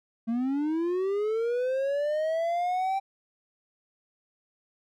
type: linear sweep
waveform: triangle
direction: up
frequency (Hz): 223.2 to 784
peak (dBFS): -23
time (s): 0.27-3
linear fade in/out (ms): 20
effects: none